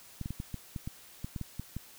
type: clicks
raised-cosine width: 5 ms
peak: -24 dBFS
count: 12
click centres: 0.213 / 0.259 / 0.306 / 0.401 / 0.543 / 0.762 / 0.875 / 1.245 / 1.362 / 1.413 / 1.596 / 1.766 s
effects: white hiss -54 dBFS RMS until 1.98 s